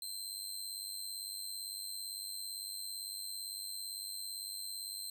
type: tone with amplitude modulation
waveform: 20% pulse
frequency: 4120 Hz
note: C8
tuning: 28 cents flat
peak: -32 dBFS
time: 0.02-5.1 s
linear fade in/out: 2 ms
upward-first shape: sine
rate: 97.8 Hz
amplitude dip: 60%
effects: none